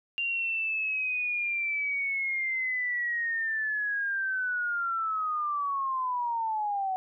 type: linear sweep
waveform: sine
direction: down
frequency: 2786 to 744 Hz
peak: -27 dBFS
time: 0.18-6.96 s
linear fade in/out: 0 ms
effects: none